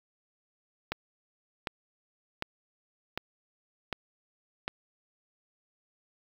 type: click train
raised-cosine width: 0.3 ms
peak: -15 dBFS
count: 6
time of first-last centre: 0.92-4.679 s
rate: 1.33 Hz
effects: 7-bit